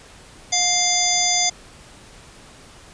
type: harmonic tone with a mistuned harmonic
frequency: 698 Hz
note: F5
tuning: 1 cent flat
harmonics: 1 / 3 / 5 / 7 / 9 / 10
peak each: -25 / -26 / -25 / -23 / -21 / -24 dBFS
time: 0.52-1.5 s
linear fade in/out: 10 ms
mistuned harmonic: 1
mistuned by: +43 cents
effects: pink hiss -45 dBFS RMS until 2.93 s + resampled to 22050 Hz